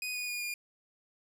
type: tone with pitch steps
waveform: sawtooth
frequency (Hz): 2489 / 2466 / 2443 / 2421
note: D#7 / D#7 / D#7 / D#7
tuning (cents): 0 / -16 / -32 / -48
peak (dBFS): -31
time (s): 0.02-0.54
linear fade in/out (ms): 2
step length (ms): 130
effects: none